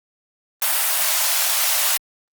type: high-pass noise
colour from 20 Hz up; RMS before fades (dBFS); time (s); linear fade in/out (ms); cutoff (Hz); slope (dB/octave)
white; -19; 0.62-1.97; 0; 570; 96
effects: Opus 32 kbps